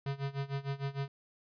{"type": "tone with tremolo", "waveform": "square", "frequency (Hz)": 138.59, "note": "C#3", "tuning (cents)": 0, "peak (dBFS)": -32, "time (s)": [0.06, 1.08], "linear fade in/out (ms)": 2, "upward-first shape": "sine", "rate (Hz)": 6.6, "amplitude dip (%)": 90, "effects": ["resampled to 11025 Hz"]}